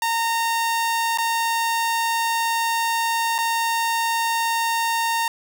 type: tone with dropouts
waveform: sawtooth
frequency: 919 Hz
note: A#5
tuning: 25 cents flat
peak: -16 dBFS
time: 0.02-5.28 s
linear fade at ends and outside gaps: 2 ms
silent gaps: 1.175-1.184 / 3.382-3.386 s
effects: none